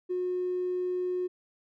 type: tone with tanh clipping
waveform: triangle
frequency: 362.5 Hz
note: F#4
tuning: 35 cents flat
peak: -27 dBFS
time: 0.09-1.28 s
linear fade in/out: 20 ms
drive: 1 dB
effects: none